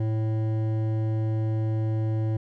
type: tone with hard clipping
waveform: triangle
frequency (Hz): 110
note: A2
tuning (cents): 0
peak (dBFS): -25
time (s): 0-2.37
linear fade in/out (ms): 5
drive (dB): 15
effects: none